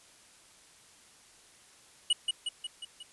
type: tone with echo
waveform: square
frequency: 2919 Hz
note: F#7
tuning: 24 cents flat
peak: -23 dBFS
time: 2.1-2.13 s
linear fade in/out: 5 ms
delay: 180 ms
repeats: 5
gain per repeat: -4 dB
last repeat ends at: 3.03 s
effects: white hiss -58 dBFS RMS until 3.12 s + resampled to 24000 Hz